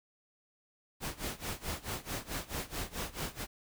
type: noise with tremolo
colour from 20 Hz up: pink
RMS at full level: -36 dBFS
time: 1-3.47 s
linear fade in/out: 50 ms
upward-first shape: sine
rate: 4.6 Hz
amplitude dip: 90%
effects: none